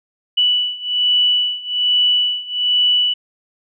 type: beating tone pair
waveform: sine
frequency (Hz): 2960 / 2961.2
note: F#7 / F#7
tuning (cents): 0 / +1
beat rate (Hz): 1.2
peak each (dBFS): -18 / -16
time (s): 0.37-3.14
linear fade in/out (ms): 10
effects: none